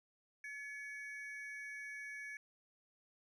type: ring-modulated tone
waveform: triangle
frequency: 1975.5 Hz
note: B6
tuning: in tune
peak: -40 dBFS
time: 0.44-2.37 s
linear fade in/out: 2 ms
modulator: 267 Hz
effects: resampled to 32000 Hz